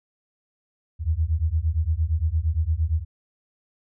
sine beating tone pair, 75.8 / 84.5 Hz, D#2 / E2, -45 / +43 cents, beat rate 8.7 Hz, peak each -23 dBFS, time 0.99-3.05 s, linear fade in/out 50 ms, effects none

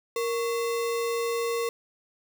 sine tone with sample-and-hold, 466.2 Hz, A#4, in tune, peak -25 dBFS, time 0.16-1.69 s, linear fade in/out 2 ms, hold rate 1575 Hz, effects none

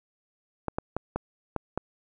clicks, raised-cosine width 1 ms, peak -14 dBFS, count 6, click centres 0.683 / 0.785 / 0.966 / 1.16 / 1.563 / 1.776 s, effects none

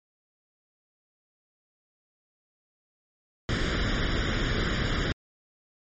pink noise with comb filter, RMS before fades -26 dBFS, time 3.49-5.12 s, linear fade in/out 0 ms, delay 0.58 ms, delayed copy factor +0.7, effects low-pass 4000 Hz 12 dB/octave + MP3 32 kbps

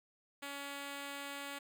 5% pulse tone, 281.6 Hz, C#4, 27 cents sharp, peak -31 dBFS, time 0.42-1.59 s, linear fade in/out 10 ms, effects none

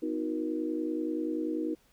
sine tone cluster, 255.4 / 315.5 / 365.8 / 475.8 Hz, C4 / D#4 / F#4 / A#4, -42 / +24 / -20 / +35 cents, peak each -38 / -31 / -38 / -38 dBFS, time 0.02-1.75 s, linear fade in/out 10 ms, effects pink hiss -66 dBFS RMS until 1.92 s

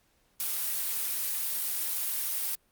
blue noise, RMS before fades -31 dBFS, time 0.4-2.55 s, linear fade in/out 0 ms, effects pink hiss -69 dBFS RMS until 2.71 s + Opus 48 kbps

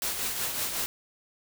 white noise with tremolo, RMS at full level -29 dBFS, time 0.02-0.86 s, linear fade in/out 0 ms, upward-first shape triangle, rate 5.4 Hz, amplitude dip 50%, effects none

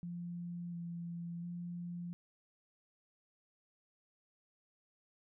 sine tone with pitch steps, 173.5 / 170.8 / 174 Hz, F3 / F3 / F3, -11 / -38 / -6 cents, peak -40 dBFS, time 0.03-2.13 s, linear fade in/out 0 ms, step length 700 ms, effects none

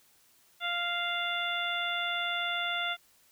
harmonic tone, 697 Hz, F5, 4 cents flat, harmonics 1 / 2 / 3 / 4 / 5, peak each -37 / -34 / -36 / -38 / -35 dBFS, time 0.6-2.97 s, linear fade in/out 50 ms, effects white hiss -64 dBFS RMS until 3.31 s

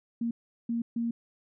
sine tone bursts at uneven times, 233.1 Hz, A#3, in tune, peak -27 dBFS, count 3, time 0.21-0.31 / 0.69-0.82 / 0.96-1.11 s, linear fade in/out 5 ms, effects none

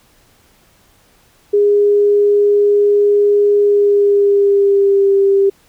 sine tone with pitch glide, 410 to 394.2 Hz, G#4 to G4, -22 to +10 cents, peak -8 dBFS, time 1.53-5.5 s, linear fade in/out 10 ms, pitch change -68 cents, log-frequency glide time 3.6-5.14 s, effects pink hiss -52 dBFS RMS until 5.68 s

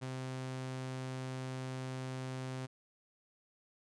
sawtooth tone, 130 Hz, C3, 11 cents flat, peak -35 dBFS, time 0.01-2.67 s, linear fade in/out 20 ms, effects resampled to 22050 Hz

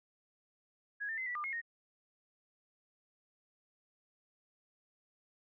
sine tone with pitch steps, 1663 / 1798 / 2055 / 1956 / 1201 / 2156 / 1858 Hz, G#6 / A6 / C7 / B6 / D6 / C#7 / A#6, +2 / +37 / -32 / -17 / +38 / -49 / -6 cents, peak -36 dBFS, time 1-1.616 s, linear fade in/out 20 ms, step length 88 ms, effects none

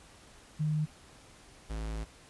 sine / square tone pair in turn, 153.2 / 54.38 Hz, D#3 / A1, -27 / -20 cents, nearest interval octave + tritone, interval 1793 cents, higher first, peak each -27 / -35 dBFS, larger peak first, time 0.59-0.86 / 1.69-2.05 s, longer second, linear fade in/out 20 ms, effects pink hiss -56 dBFS RMS until 2.29 s + resampled to 24000 Hz

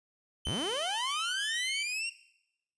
45% pulse tone, 3061 Hz, G7, 42 cents flat, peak -34 dBFS, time 0.45-1.83 s, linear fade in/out 5 ms
sawtooth linear sweep, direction up, 37.12 to 2794 Hz, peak -29 dBFS, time 0.46-2.1 s, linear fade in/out 10 ms
effects noise-tail reverb RT60 0.8 s tail -17 dB re dry + resampled to 22050 Hz

